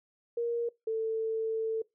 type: tone pair in turn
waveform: sine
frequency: 470 / 445 Hz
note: A#4 / A4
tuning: +14 / +20 cents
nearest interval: minor second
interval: 94 cents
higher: first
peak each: -28 dBFS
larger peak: neither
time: 0.37-0.69 / 0.87-1.82 s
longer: second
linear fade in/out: 5 ms
effects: noise-tail reverb RT60 0.2 s tail -23 dB re dry

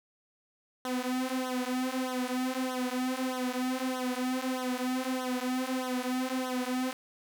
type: tone with flanger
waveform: sawtooth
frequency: 254.9 Hz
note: C4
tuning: 45 cents flat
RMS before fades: -32 dBFS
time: 0.85-6.93 s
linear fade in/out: 2 ms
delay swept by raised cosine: 0.41 to 6.01 ms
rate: 1.6 Hz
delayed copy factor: -1
effects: none

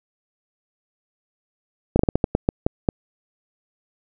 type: slowing click train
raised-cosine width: 2 ms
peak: -3 dBFS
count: 10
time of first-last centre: 1.96-2.888 s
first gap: 33 ms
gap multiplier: 1.27
effects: none

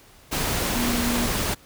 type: tone in noise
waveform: sine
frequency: 240 Hz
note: B3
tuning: 49 cents flat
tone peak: -24 dBFS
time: 0.75-1.28 s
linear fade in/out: 20 ms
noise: pink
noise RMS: -25 dBFS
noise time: 0.31-1.55 s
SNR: -2 dB
effects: pink hiss -52 dBFS RMS until 1.65 s

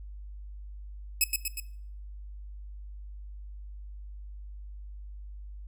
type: tone with echo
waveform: 5% pulse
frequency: 2569 Hz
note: E7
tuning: 45 cents flat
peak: -12 dBFS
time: 1.21-1.24 s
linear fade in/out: 2 ms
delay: 120 ms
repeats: 3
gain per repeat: -4 dB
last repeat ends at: 1.6 s
effects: noise-tail reverb RT60 0.6 s tail -20 dB re dry + added 50 Hz sine -40 dBFS peak until 5.67 s

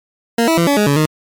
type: tone with pitch steps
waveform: 20% pulse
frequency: 232.3 / 326.4 / 169 / 284.2 / 208.8 / 142.2 / 154.6 Hz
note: A#3 / E4 / E3 / C#4 / G#3 / C#3 / D#3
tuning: -6 / -17 / +43 / +43 / +10 / +45 / -11 cents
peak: -6 dBFS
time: 0.38-1.059 s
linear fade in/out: 5 ms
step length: 97 ms
effects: MP3 96 kbps

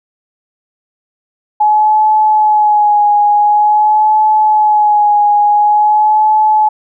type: tone with vibrato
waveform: sine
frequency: 844 Hz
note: G#5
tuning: 28 cents sharp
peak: -6 dBFS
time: 1.6-6.69 s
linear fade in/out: 10 ms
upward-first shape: sine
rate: 0.47 Hz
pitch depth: 32 cents each way
effects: none

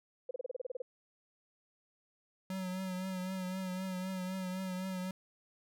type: tone bursts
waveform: sine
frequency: 506 Hz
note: B4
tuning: 42 cents sharp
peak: -35 dBFS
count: 11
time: 0.29-0.82 s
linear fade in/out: 5 ms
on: 20 ms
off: 31 ms
type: tone with vibrato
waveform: square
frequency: 186.2 Hz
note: F#3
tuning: 11 cents sharp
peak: -37 dBFS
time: 2.5-5.11 s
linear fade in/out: 2 ms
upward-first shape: triangle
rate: 3.9 Hz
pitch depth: 45 cents each way
effects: none

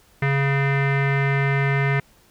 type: tone with low-pass filter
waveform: square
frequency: 138.59 Hz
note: C#3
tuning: in tune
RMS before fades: -20 dBFS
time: 0.22-2 s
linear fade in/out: 5 ms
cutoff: 2000 Hz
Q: 5.8
effects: pink hiss -56 dBFS RMS until 2.3 s

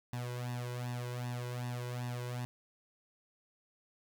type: tone with flanger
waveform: sawtooth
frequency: 122.6 Hz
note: B2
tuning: 12 cents flat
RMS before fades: -39 dBFS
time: 0.13-2.45 s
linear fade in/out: 0 ms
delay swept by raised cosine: 1.1 to 2.03 ms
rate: 2.6 Hz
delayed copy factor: +0.8
effects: none

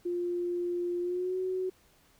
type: tone with pitch glide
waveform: sine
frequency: 351.1 to 372 Hz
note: F4 to F#4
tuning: +9 to +9 cents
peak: -29 dBFS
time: 0.05-1.7 s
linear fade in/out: 10 ms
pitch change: +100 cents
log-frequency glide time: 1.01-1.37 s
effects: pink hiss -64 dBFS RMS until 2.19 s

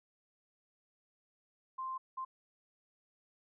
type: tone bursts at uneven times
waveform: sine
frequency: 1046.5 Hz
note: C6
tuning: in tune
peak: -37 dBFS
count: 2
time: 1.78-1.98 / 2.17-2.25 s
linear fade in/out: 10 ms
effects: none

